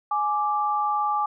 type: tone pair together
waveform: sine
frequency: 837.1 / 1174.7 Hz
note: G#5 / D6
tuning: +13 / 0 cents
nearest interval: tritone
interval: 587 cents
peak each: -24 dBFS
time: 0.11-1.26 s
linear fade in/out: 5 ms
effects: none